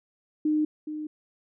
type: tone with echo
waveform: sine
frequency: 305.3 Hz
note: D#4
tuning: 33 cents flat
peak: -21 dBFS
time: 0.45-0.65 s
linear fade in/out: 5 ms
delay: 420 ms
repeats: 1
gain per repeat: -10 dB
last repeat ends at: 1.07 s
effects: none